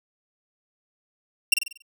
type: tone with echo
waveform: sawtooth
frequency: 2750 Hz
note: F7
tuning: 27 cents flat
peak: -10 dBFS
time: 1.52-1.54 s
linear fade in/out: 5 ms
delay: 47 ms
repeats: 6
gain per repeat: -6 dB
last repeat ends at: 1.822 s
effects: none